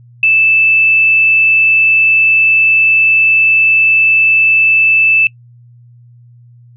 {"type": "tone", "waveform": "sine", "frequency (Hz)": 2635, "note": "E7", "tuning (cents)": -1, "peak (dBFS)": -6, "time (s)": [0.23, 5.27], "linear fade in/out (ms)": 2, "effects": ["noise-tail reverb RT60 0.1 s tail -23 dB re dry", "added 120 Hz sine -38 dBFS peak until 6.76 s"]}